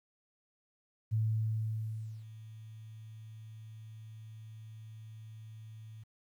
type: tone with ADSR envelope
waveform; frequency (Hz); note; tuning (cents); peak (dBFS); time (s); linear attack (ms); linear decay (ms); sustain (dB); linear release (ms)
sine; 110; A2; 0; -27; 1.11-6.04; 25; 1100; -19; 13
effects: 11-bit